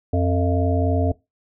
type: harmonic tone with a mistuned harmonic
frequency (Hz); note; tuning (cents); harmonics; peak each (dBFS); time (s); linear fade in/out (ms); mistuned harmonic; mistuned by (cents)
89; F2; +33; 1 / 3 / 5 / 7 / 8; -19 / -24 / -26 / -27 / -28; 0.13-1.12; 5; 8; -63
effects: noise-tail reverb RT60 0.2 s tail -19 dB re dry